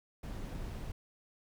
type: noise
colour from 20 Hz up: brown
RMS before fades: -41 dBFS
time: 0.23-0.92 s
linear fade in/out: 5 ms
effects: none